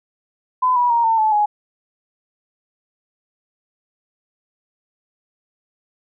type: tone with pitch steps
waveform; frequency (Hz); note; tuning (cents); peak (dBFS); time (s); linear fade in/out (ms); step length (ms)
sine; 1011 / 973.2 / 936.8 / 901.7 / 868 / 835.5; B5 / B5 / A#5 / A5 / A5 / G#5; +40 / -26 / +8 / +42 / -24 / +10; -13; 0.62-1.46; 10; 140
effects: none